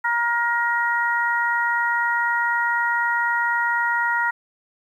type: harmonic tone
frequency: 472 Hz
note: A#4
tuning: 22 cents sharp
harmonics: 2 / 3 / 4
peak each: -23 / -23 / -23 dBFS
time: 0.04-4.31 s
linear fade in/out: 10 ms
effects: 9-bit